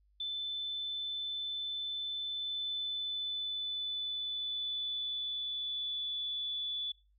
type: tone with pitch glide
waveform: sine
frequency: 3520 to 3458 Hz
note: A7 to A7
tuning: 0 to -31 cents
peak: -34 dBFS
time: 0.2-6.92 s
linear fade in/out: 5 ms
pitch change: -31 cents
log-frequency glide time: 2.26-6.16 s
effects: noise-tail reverb RT60 0.3 s tail -20 dB re dry + added 50 Hz sine -66 dBFS peak until 7.18 s